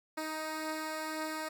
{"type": "beating tone pair", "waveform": "10% pulse", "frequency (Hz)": [311.1, 313], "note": ["D#4", "D#4"], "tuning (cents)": [0, 10], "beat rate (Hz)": 1.9, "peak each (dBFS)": [-37, -28], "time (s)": [0.17, 1.49], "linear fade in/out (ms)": 10, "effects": []}